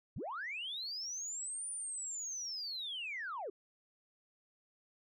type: linear two-way sweep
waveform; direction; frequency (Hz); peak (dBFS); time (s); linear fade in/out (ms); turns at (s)
sine; up then down; 60.1 to 9450 to 351.6; -38; 0.16-3.5; 5; 1.7
effects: tanh soft clip ceiling -34 dBFS